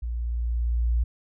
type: tone with level ramp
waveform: sine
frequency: 58.7 Hz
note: A#1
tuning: 13 cents sharp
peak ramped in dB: -27 to -18 dBFS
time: 0.02-1.04 s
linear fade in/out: 10 ms
effects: tanh soft clip ceiling -15 dBFS